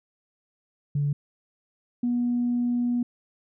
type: tone pair in turn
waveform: sine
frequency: 144.1 / 242.3 Hz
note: D3 / B3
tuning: -33 / -33 cents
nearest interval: major sixth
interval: 900 cents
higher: second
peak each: -21 dBFS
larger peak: neither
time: 0.95-1.13 / 2.03-3.03 s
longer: second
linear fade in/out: 5 ms
effects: tanh soft clip ceiling -17 dBFS